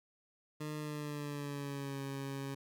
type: tone with pitch glide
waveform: 20% pulse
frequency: 151.6 to 137.42 Hz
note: D#3 to C#3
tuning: -45 to -15 cents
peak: -34 dBFS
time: 0.6-2.55 s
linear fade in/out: 10 ms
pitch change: -170 cents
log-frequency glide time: 0.77-2 s
effects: none